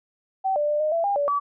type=tone with pitch steps; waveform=sine; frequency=767 / 591 / 595 / 614 / 669 / 805 / 575 / 1146 Hz; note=G5 / D5 / D5 / D#5 / E5 / G5 / D5 / D6; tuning=-38 / +11 / +22 / -23 / +25 / +46 / -37 / -43 cents; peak=-20 dBFS; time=0.44-1.4 s; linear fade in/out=20 ms; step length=120 ms; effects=none